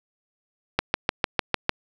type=click train; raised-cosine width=0.3 ms; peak=-3 dBFS; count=7; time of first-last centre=0.79-1.694 s; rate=6.64 Hz; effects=none

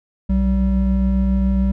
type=tone pair together; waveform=triangle; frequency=61.76 / 192.5 Hz; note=B1 / G3; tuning=+1 / -31 cents; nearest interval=octave + minor sixth; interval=1968 cents; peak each=-15 dBFS; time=0.29-1.72 s; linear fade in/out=10 ms; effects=none

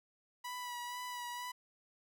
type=tone with vibrato; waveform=sawtooth; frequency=980 Hz; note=B5; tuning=14 cents flat; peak=-37 dBFS; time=0.44-1.52 s; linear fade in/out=10 ms; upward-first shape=sine; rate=2.1 Hz; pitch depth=24 cents each way; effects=none

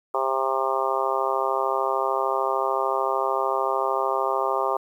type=harmonic tone; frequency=133.4 Hz; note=C3; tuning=34 cents sharp; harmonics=3 / 4 / 5 / 6 / 7 / 8 / 9; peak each=-29 / -29 / -29 / -29 / -29 / -29 / -29 dBFS; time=0.14-4.77 s; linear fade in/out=5 ms; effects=9-bit

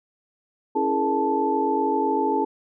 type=tone cluster; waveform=sine; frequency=275.8 / 328.5 / 418.9 / 466.7 / 876 Hz; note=C#4 / E4 / G#4 / A#4 / A5; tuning=-9 / -6 / +15 / +2 / -8 cents; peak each=-27 / -28 / -25 / -31 / -23 dBFS; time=0.75-2.45 s; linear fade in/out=10 ms; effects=none

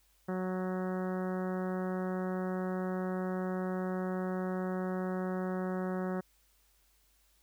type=harmonic tone with a mistuned harmonic; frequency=184.9 Hz; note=F#3; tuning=1 cent flat; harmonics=1 / 2 / 3 / 4 / 5 / 6 / 7 / 8 / 9 / 10; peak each=-34 / -38 / -41 / -45 / -50 / -49 / -49 / -51 / -53 / -55 dBFS; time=0.28-6.21 s; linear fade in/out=10 ms; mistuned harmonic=10; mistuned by=+18 cents; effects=added 50 Hz sine -70 dBFS peak until 7.42 s + white hiss -70 dBFS RMS until 7.42 s

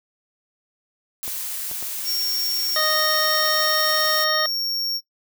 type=noise; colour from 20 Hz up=blue; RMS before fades=-29 dBFS; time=1.23-4.24 s; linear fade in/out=0 ms
type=clicks; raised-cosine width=1 ms; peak=-24 dBFS; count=3; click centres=1.279 / 1.714 / 1.826 s
type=tone; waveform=square; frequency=5520 Hz; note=F8; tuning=21 cents flat; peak=-23 dBFS; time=2.04-5.01 s; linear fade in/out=50 ms
type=harmonic tone; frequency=620 Hz; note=D#5; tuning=6 cents flat; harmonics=1 / 2 / 3 / 5 / 6 / 7; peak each=-26 / -25 / -26 / -33 / -27 / -32 dBFS; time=2.76-4.46 s; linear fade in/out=2 ms
effects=noise-tail reverb RT60 0.1 s tail -17 dB re dry

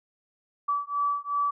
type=beating tone pair; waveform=sine; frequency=1150 / 1152.7 Hz; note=D6 / D6; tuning=-37 / -33 cents; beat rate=2.7 Hz; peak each=-28 dBFS; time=0.68-1.51 s; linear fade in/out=10 ms; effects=none

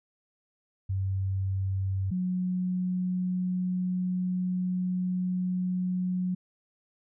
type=tone pair in turn; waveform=sine; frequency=96 / 182.38 Hz; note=G2 / F#3; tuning=-36 / -25 cents; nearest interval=major seventh; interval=1111 cents; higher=second; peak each=-26 dBFS; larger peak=neither; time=0.89-2.11 / 2.11-6.35 s; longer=second; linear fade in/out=10 ms; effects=none

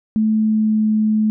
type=tone with pitch glide; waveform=sine; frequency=217.6 to 215.6 Hz; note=A3 to A3; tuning=-19 to -35 cents; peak=-13 dBFS; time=0.16-1.3 s; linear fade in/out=0 ms; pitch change=-16 cents; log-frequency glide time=0.32-0.88 s; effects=none

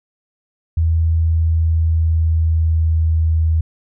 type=tone with pitch glide; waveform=sine; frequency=81.6 to 80.38 Hz; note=E2 to E2; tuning=-17 to -43 cents; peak=-12 dBFS; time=0.77-3.61 s; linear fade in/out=5 ms; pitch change=-26 cents; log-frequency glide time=1.07-3.35 s; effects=none

